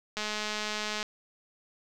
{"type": "click train", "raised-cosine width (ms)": 0.2, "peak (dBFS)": -16, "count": 183, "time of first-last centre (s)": [0.17, 1.028], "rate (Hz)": 212, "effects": []}